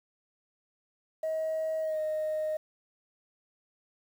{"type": "tone with pitch glide", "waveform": "sine", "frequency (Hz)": [635, 619.8], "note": ["D#5", "D#5"], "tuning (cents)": [35, -7], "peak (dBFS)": -27, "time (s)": [1.23, 2.57], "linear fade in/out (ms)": 5, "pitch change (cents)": -42, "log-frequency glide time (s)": [1.8, 2], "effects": ["tanh soft clip ceiling -26 dBFS", "9-bit"]}